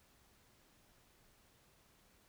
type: silence
effects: pink hiss -69 dBFS RMS until 2.28 s